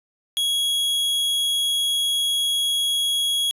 45% pulse tone, 3324 Hz, G#7, 1 cent sharp, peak -19 dBFS, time 0.37-3.51 s, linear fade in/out 0 ms, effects resampled to 32000 Hz

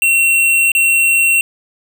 square tone with dropouts, 2726 Hz, F7, 43 cents flat, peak -10 dBFS, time 0.02-1.41 s, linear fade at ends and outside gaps 1 ms, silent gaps 0.718-0.75 s, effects none

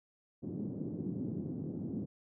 white band-pass noise, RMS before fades -39 dBFS, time 0.42-2.06 s, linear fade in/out 20 ms, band 120 to 300 Hz, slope 24 dB/octave, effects none

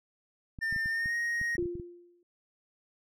clicks, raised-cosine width 5 ms, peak -30 dBFS, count 12, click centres 0.588 / 0.726 / 0.762 / 0.859 / 1.059 / 1.414 / 1.554 / 1.593 / 1.626 / 1.657 / 1.754 / 1.798 s
triangle tone with pitch glide, 1802 to 1874.2 Hz, A6 to A#6, +41 to +9 cents, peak -27 dBFS, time 0.61-1.57 s, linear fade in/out 20 ms, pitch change +68 cents, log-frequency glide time 0.89-1.15 s
sine tone with exponential decay, 349.2 Hz, F4, in tune, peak -26 dBFS, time 1.58-2.23 s, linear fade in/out 2 ms, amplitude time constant 140 ms
effects none

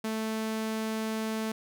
sawtooth tone, 220 Hz, A3, in tune, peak -26 dBFS, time 0.04-1.52 s, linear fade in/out 5 ms, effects none

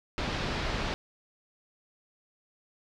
pink low-pass noise, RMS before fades -32 dBFS, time 0.18-0.94 s, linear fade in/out 0 ms, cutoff 4800 Hz, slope 24 dB/octave, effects none

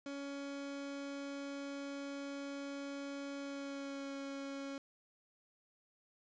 30% pulse tone with pitch glide, 280 to 276.1 Hz, C#4 to C#4, +18 to -7 cents, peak -39 dBFS, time 0.06-4.78 s, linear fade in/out 2 ms, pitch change -25 cents, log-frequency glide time 3.38-4.14 s, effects resampled to 16000 Hz + 11-bit

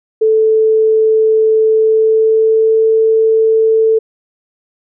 sine tone with pitch glide, 439 to 443.6 Hz, A4 to A4, -4 to +14 cents, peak -7 dBFS, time 0.21-3.99 s, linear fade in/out 10 ms, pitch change +18 cents, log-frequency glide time 1.69-2.85 s, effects none

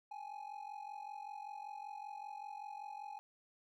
triangle ring-modulated tone, 830.6 Hz, G#5, in tune, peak -40 dBFS, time 0.11-3.19 s, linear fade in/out 0 ms, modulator 22.6 Hz, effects none

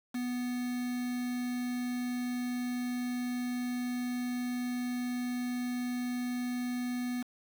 triangle tone with quantisation, 246.9 Hz, B3, in tune, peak -30 dBFS, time 0.14-7.23 s, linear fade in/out 10 ms, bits 7, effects none

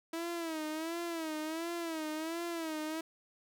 sawtooth tone with vibrato, 324.7 Hz, E4, 26 cents flat, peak -32 dBFS, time 0.13-3.01 s, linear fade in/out 5 ms, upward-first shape sine, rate 1.4 Hz, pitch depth 95 cents each way, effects none

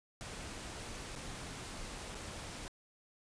pink noise with dropouts, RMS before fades -45 dBFS, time 0.21-2.68 s, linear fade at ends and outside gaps 0 ms, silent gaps 1.154-1.16 / 2.146-2.152 s, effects resampled to 22050 Hz

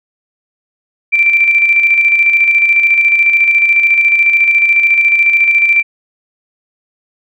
sine tone with tremolo, 2349 Hz, D7, in tune, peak -5 dBFS, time 1.12-5.83 s, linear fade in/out 20 ms, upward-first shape square, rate 14 Hz, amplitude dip 40%, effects none

